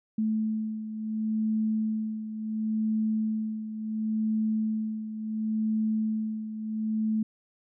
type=beating tone pair; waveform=sine; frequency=217.8 / 218.51 Hz; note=A3 / A3; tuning=-17 / -12 cents; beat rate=0.71 Hz; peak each=-27 / -33 dBFS; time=0.18-7.23 s; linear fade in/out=5 ms; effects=none